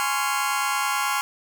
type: chord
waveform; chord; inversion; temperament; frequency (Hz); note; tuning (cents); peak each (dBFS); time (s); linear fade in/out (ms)
sawtooth; Db major seventh; second; just; 831.5 / 1039.4 / 1108.7 / 1385.9; Ab5 / C6 / Db6 / F6; +2 / -12 / 0 / -14; -24; 0-1.21; 0
effects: none